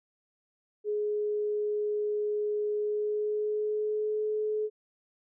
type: tone with pitch glide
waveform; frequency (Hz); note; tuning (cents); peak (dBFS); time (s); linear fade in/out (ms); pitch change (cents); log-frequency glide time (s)
sine; 419.2 to 427.5; G#4 to A4; +16 to -50; -27; 0.84-4.7; 50; +34; 2.76-4.24
effects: none